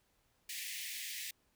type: high-pass noise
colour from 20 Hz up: pink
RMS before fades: -43 dBFS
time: 0.49-1.31 s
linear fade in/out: 5 ms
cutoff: 1800 Hz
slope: 96 dB/octave
effects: pink hiss -75 dBFS RMS until 1.55 s